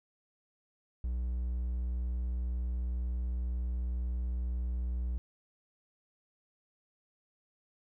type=tone; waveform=triangle; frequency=61 Hz; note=B1; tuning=21 cents flat; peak=-29 dBFS; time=1.04-5.18 s; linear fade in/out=0 ms; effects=none